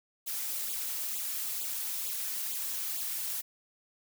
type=noise with flanger; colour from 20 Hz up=blue; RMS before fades=-35 dBFS; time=0.26-3.42 s; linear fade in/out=20 ms; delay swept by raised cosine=0.26 to 4.76 ms; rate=2.2 Hz; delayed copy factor=+0.75; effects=none